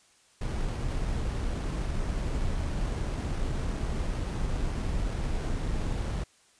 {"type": "noise with sample-and-hold", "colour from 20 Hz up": "brown", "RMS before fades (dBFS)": -30, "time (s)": [0.41, 6.24], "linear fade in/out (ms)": 5, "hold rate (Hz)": 7350, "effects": ["white hiss -62 dBFS RMS until 6.59 s", "resampled to 22050 Hz"]}